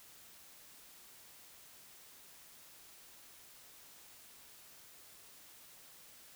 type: silence
effects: white hiss -58 dBFS RMS until 6.35 s